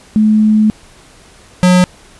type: tone pair in turn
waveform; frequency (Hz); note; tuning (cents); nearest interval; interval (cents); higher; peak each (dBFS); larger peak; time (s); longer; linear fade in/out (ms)
sine / square; 214.9 / 181.13; A3 / F#3; -41 / -37; minor third; 296; first; -6; neither; 0.16-0.7 / 1.63-1.84; first; 0
effects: pink hiss -42 dBFS RMS until 2.19 s + resampled to 24000 Hz